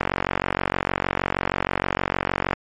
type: click train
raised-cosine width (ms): 0.5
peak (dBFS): -5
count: 118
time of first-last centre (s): 0.01-2.532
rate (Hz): 46.4
effects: MP3 48 kbps

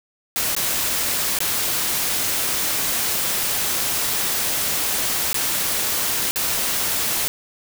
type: noise with dropouts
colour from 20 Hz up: white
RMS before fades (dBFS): -22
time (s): 0.36-7.28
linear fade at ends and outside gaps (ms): 0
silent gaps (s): 0.55-0.565 / 1.388-1.404 / 5.33-5.344 / 6.31-6.359
effects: none

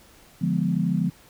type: chord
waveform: sine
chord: D diminished seventh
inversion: none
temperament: equal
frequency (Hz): 146.83 / 174.61 / 207.7 / 246.9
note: D3 / F3 / Ab3 / Cb4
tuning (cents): 0 / 0 / 0 / 0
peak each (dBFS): -28 / -23 / -27 / -29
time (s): 0.41-1.1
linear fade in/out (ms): 10
effects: pink hiss -53 dBFS RMS until 1.29 s

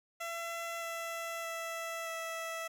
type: tone with pitch steps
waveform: 15% pulse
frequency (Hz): 673 / 667.6 / 662.2 / 656.9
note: E5 / E5 / E5 / E5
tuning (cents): +36 / +22 / +8 / -6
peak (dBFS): -31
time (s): 0.2-2.68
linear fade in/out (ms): 10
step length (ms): 620
effects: none

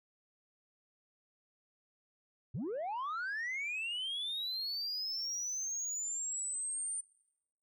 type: linear sweep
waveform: sine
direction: up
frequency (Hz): 94.6 to 9030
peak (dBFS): -33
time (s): 2.54-7.01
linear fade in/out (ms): 10
effects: noise-tail reverb RT60 0.9 s tail -26 dB re dry + tanh soft clip ceiling -34 dBFS

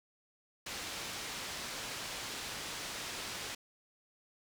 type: low-pass noise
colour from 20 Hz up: white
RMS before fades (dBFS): -42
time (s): 0.66-3.55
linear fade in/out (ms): 5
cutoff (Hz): 5600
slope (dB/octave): 12
effects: none

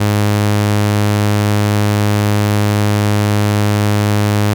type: tone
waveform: sawtooth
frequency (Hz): 103.83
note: G#2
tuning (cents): 0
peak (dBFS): -7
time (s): 0-4.54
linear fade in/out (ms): 10
effects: none

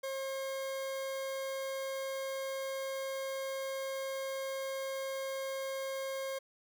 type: tone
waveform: 40% pulse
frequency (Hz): 537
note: C5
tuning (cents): +45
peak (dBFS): -35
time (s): 0.03-6.39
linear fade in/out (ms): 10
effects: none

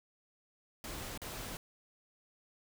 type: noise with dropouts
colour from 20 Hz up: pink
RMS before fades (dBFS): -43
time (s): 0.84-1.57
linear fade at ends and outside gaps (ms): 1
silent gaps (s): 1.176-1.217
effects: none

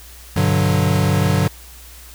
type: chord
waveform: square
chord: G major seventh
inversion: none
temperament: equal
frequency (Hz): 98 / 123.47 / 146.83 / 185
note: G2 / B2 / D3 / F#3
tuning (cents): 0 / 0 / 0 / 0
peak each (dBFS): -19 / -25 / -19 / -21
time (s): 0.36-1.48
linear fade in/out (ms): 5
effects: added 60 Hz sine -40 dBFS peak until 2.14 s + white hiss -42 dBFS RMS until 2.14 s

